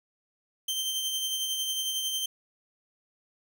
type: tone with tremolo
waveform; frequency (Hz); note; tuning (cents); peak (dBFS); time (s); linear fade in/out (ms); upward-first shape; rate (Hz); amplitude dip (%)
sawtooth; 3127; G7; -5; -24; 0.68-2.26; 5; sine; 11; 35
effects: none